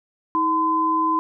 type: tone pair together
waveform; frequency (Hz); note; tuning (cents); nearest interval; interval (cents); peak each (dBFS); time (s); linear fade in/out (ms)
sine; 320 / 1020.6; D#4 / C6; +49 / -43; octave + minor sixth; 2008; -24 / -18; 0.35-1.19; 0
effects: none